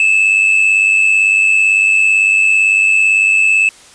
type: tone with amplitude modulation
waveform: triangle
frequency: 2613 Hz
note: E7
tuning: 16 cents flat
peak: -4 dBFS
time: 0-3.69 s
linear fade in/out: 2 ms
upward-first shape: sine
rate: 97.9 Hz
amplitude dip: 55%
effects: white hiss -41 dBFS RMS until 3.94 s + resampled to 22050 Hz